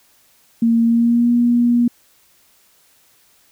sine tone with pitch glide, 230.5 to 239.5 Hz, A#3 to A#3, -19 to +47 cents, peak -11 dBFS, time 0.62-1.88 s, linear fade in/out 5 ms, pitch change +66 cents, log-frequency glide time 0.83-1.31 s, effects white hiss -55 dBFS RMS until 3.51 s

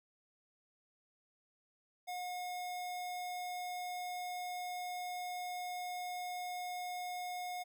square tone, 721 Hz, F#5, 45 cents flat, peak -40 dBFS, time 2.07-7.64 s, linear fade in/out 20 ms, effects none

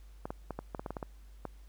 clicks, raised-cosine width 1 ms, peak -23 dBFS, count 11, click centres 0.255 / 0.305 / 0.507 / 0.59 / 0.748 / 0.795 / 0.862 / 0.906 / 0.968 / 1.028 / 1.453 s, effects added 50 Hz sine -50 dBFS peak until 1.68 s + pink hiss -67 dBFS RMS until 1.68 s

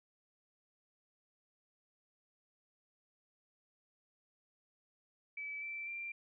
sine tone with pitch steps, 2300 / 2333 / 2367 Hz, D7 / D7 / D7, -37 / -12 / +13 cents, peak -40 dBFS, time 5.37-6.12 s, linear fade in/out 5 ms, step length 250 ms, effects none

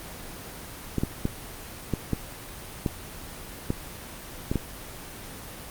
clicks, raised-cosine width 3 ms, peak -11 dBFS, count 9, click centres 0.983 / 1.035 / 1.254 / 1.937 / 2.133 / 2.862 / 3.704 / 4.515 / 4.557 s, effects pink hiss -40 dBFS RMS until 5.7 s + Opus 24 kbps

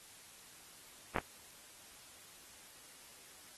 clicks, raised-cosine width 0.5 ms, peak -17 dBFS, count 2, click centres 1.162 / 1.184 s, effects white hiss -57 dBFS RMS until 3.57 s + AAC 32 kbps

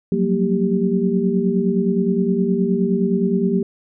sine tone cluster, 181 / 190.6 / 230.7 / 394.2 Hz, F#3 / G3 / A#3 / G4, -38 / -48 / -18 / +10 cents, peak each -21 dBFS, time 0.12-3.63 s, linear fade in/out 2 ms, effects none

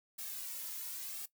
blue noise with flanger, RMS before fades -43 dBFS, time 0.18-1.26 s, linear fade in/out 10 ms, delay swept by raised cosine 2 to 2.62 ms, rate 0.93 Hz, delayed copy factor -1, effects noise-tail reverb RT60 0.1 s tail -17 dB re dry

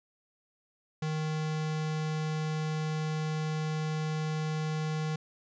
square tone with notch filter, 155.56 Hz, D#3, in tune, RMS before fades -32 dBFS, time 1.02-5.16 s, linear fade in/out 5 ms, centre 320 Hz, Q 2, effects resampled to 16000 Hz

